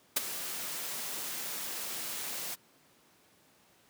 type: noise with ADSR envelope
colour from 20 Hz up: white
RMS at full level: -25 dBFS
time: 0.16-2.56 s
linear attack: 9 ms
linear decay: 18 ms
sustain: -13 dB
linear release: 27 ms
effects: pink hiss -64 dBFS RMS until 3.89 s + high-pass 150 Hz 12 dB/octave